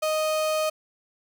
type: tone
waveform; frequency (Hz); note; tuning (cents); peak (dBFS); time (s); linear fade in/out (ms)
35% pulse; 622.3; D#5; 0; -21; 0.02-0.7; 10
effects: none